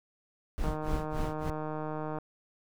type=noise with tremolo; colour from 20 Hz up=brown; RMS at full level=-31 dBFS; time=0.58-1.5 s; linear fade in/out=0 ms; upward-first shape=sine; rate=3.5 Hz; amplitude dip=100%
type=click train; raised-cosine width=1 ms; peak=-23 dBFS; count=239; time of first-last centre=0.64-2.185 s; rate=154 Hz
effects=none